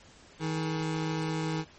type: tone pair together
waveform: 25% pulse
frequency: 159.2 / 425 Hz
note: D#3 / G#4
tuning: +40 / +40 cents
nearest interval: octave + perfect fourth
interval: 1700 cents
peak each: -26 / -35 dBFS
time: 0.39-1.65 s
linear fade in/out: 50 ms
effects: pink hiss -55 dBFS RMS until 1.78 s + MP3 32 kbps